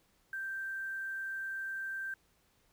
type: tone with quantisation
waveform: sine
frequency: 1568 Hz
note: G6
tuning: in tune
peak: -36 dBFS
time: 0.33-2.14 s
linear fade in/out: 2 ms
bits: 10
effects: pink hiss -71 dBFS RMS until 2.72 s